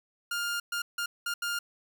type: tone bursts at uneven times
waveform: sawtooth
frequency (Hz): 1407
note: F6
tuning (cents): +12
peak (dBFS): -26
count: 5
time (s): 0.31-0.6 / 0.72-0.82 / 0.98-1.06 / 1.26-1.34 / 1.42-1.59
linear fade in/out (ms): 5
effects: none